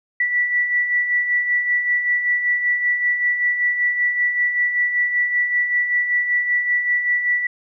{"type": "beating tone pair", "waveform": "sine", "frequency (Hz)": [1954, 1959.2], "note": ["B6", "B6"], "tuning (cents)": [-19, -14], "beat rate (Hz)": 5.2, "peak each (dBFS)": [-26, -17], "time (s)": [0.2, 7.47], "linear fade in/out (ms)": 5, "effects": []}